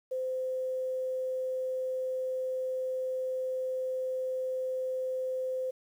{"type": "tone", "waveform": "sine", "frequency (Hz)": 516, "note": "C5", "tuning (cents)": -24, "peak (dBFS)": -30, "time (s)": [0.11, 5.71], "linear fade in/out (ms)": 10, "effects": ["10-bit"]}